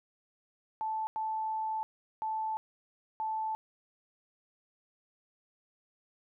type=tone bursts at uneven times; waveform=sine; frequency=876 Hz; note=A5; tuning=8 cents flat; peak=-31 dBFS; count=4; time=0.81-1.07 / 1.16-1.83 / 2.22-2.57 / 3.2-3.55 s; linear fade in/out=0 ms; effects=none